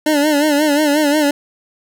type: tone with vibrato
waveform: 25% pulse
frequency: 296.6 Hz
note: D4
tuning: 17 cents sharp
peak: -8 dBFS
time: 0.06-1.31 s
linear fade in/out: 5 ms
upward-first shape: sine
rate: 5.6 Hz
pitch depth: 79 cents each way
effects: none